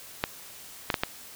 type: clicks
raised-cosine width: 0.3 ms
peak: -8 dBFS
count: 4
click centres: 0.239 / 0.902 / 0.942 / 1.035 s
effects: white hiss -46 dBFS RMS until 1.35 s